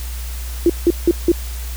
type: tone bursts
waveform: sine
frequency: 343 Hz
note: F4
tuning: 31 cents flat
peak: -8 dBFS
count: 4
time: 0.66-1.318 s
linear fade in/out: 2 ms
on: 37 ms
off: 170 ms
effects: added 60 Hz sine -24 dBFS peak until 1.76 s + white hiss -35 dBFS RMS until 1.76 s